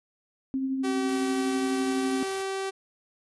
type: tone with tremolo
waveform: sine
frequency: 265.8 Hz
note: C4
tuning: 27 cents sharp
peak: -24 dBFS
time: 0.54-2.23 s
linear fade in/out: 0 ms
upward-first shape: triangle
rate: 12 Hz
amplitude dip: 40%
type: tone with pitch glide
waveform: sawtooth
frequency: 383.3 to 386.4 Hz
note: G4 to G4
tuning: -39 to -25 cents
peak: -25 dBFS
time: 0.83-2.71 s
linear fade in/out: 20 ms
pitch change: +14 cents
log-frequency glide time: 1.21-2.53 s
type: noise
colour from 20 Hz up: white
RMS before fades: -42 dBFS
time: 1.08-2.43 s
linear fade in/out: 10 ms
effects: resampled to 24000 Hz